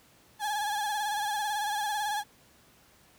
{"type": "tone with vibrato", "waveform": "35% pulse", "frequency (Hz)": 837, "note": "G#5", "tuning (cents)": 13, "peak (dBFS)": -27, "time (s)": [0.39, 2.24], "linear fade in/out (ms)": 50, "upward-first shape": "sine", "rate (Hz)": 18, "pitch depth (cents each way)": 57, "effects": ["pink hiss -60 dBFS RMS until 3.18 s", "high-pass 60 Hz 12 dB/octave"]}